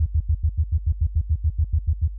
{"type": "tone bursts", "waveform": "sine", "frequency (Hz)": 77.78, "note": "D#2", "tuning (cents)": 0, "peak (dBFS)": -15, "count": 15, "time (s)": [0, 2.078], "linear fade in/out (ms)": 10, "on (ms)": 62, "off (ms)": 82, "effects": ["added 50 Hz sine -30 dBFS peak until 2.18 s"]}